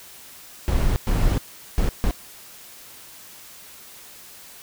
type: noise bursts at uneven times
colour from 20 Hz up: brown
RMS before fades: -19 dBFS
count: 4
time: 0.68-0.96 / 1.07-1.38 / 1.78-1.89 / 2.04-2.11 s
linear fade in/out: 0 ms
effects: white hiss -44 dBFS RMS until 4.62 s